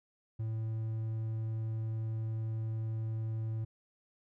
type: tone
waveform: triangle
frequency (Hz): 111.1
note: A2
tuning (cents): +17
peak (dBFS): -31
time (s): 0.39-3.65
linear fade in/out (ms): 10
effects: none